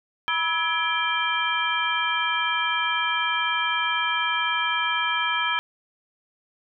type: tone cluster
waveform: sine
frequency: 973 / 1302 / 1679 / 2360 / 3154 Hz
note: B5 / E6 / G#6 / D7 / G7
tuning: -26 / -22 / +18 / +8 / +10 cents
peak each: -28 dBFS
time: 0.28-5.59 s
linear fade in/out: 0 ms
effects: none